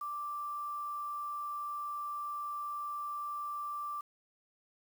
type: tone with quantisation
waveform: sine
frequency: 1174.7 Hz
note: D6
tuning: in tune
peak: -36 dBFS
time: 0.01-4.01 s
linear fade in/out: 5 ms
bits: 9
effects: none